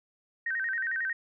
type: tone with vibrato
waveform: sine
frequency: 1700 Hz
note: G#6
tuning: 40 cents sharp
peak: -28 dBFS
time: 0.46-1.13 s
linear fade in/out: 5 ms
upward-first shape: square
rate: 11 Hz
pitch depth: 160 cents each way
effects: none